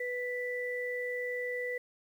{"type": "tone pair together", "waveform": "sine", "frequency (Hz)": [493.9, 1975.5], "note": ["B4", "B6"], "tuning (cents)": [0, 0], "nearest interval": "2 octaves", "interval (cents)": 2400, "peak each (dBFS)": [-35, -36], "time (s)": [0, 1.78], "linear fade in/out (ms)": 5, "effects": ["10-bit"]}